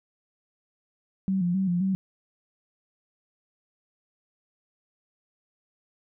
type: tone with vibrato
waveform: sine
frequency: 183.3 Hz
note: F#3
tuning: 16 cents flat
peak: -22 dBFS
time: 1.28-1.95 s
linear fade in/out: 0 ms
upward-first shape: square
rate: 3.8 Hz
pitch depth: 75 cents each way
effects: none